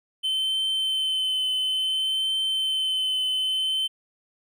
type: tone with vibrato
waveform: triangle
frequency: 3069 Hz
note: G7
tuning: 37 cents flat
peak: -21 dBFS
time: 0.23-3.88 s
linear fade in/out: 20 ms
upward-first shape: triangle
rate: 0.58 Hz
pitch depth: 17 cents each way
effects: none